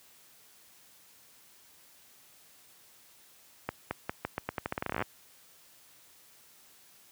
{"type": "accelerating click train", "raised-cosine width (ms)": 0.5, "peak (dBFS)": -16, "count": 21, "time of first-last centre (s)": [3.69, 5.023], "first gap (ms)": 220, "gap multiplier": 0.84, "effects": ["white hiss -59 dBFS RMS until 7.11 s", "high-pass 60 Hz 12 dB/octave"]}